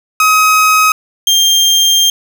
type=tone pair in turn; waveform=30% pulse; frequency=1267 / 3193 Hz; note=D#6 / G7; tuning=+31 / +31 cents; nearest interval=octave + major third; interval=1600 cents; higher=second; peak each=-4 dBFS; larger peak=neither; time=0.2-0.92 / 1.27-2.1 s; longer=second; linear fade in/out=2 ms; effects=none